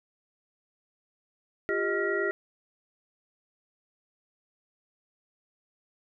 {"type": "tone cluster", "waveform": "sine", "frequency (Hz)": [351.7, 401, 626, 1391, 1910], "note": ["F4", "G4", "D#5", "F6", "A#6"], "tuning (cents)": [12, 39, 10, -7, 42], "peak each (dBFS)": [-33, -29, -35, -33, -32], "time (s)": [1.69, 2.31], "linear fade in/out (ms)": 0, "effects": []}